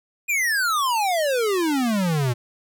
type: exponential sweep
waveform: square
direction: down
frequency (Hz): 2489 to 117.3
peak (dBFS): -20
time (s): 0.28-2.34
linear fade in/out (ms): 20
effects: none